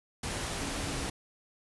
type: tone in noise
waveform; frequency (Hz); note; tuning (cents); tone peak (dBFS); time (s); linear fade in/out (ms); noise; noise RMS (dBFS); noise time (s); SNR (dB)
sine; 278.3; C#4; +7; -41; 0.61-1.07; 5; pink; -35; 0.23-1.1; -9
effects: resampled to 24000 Hz